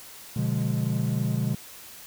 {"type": "chord", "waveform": "triangle", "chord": "B diminished seventh", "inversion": "none", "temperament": "equal with one note detuned", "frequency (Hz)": [123.47, 146.83, 178.28, 207.7], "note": ["B2", "D3", "F3", "Ab3"], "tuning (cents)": [0, 0, 36, 0], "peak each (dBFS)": [-25, -27, -30, -28], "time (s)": [0.36, 1.55], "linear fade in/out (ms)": 5, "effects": ["white hiss -45 dBFS RMS until 2.06 s"]}